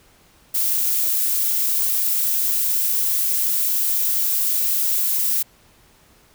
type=noise; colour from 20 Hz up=violet; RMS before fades=-20 dBFS; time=0.54-5.43 s; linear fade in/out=10 ms; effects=pink hiss -54 dBFS RMS until 6.34 s